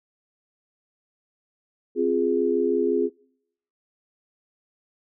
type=chord; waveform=sine; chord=F minor; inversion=second; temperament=equal; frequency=261.6 / 349.2 / 415.3 Hz; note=C4 / F4 / Ab4; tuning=0 / 0 / 0 cents; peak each=-26 / -24 / -22 dBFS; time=1.95-3.1 s; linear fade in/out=50 ms; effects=noise-tail reverb RT60 0.7 s tail -25 dB re dry